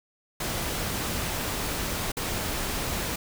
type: noise with dropouts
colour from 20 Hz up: pink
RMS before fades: -30 dBFS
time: 0.4-3.16 s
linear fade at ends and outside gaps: 5 ms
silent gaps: 2.119-2.168 s
effects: none